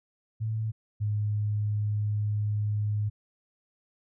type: tone pair in turn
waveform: sine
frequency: 110.2 / 104.86 Hz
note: A2 / G#2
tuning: +3 / +17 cents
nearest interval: minor second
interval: 86 cents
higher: first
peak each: -27 / -25 dBFS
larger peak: second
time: 0.4-0.72 / 1-3.1 s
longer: second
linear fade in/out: 20 ms
effects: none